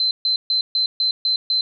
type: tone bursts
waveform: sine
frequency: 4079 Hz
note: C8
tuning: 45 cents flat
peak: -16 dBFS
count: 7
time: 0-1.61 s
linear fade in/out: 2 ms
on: 110 ms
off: 140 ms
effects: none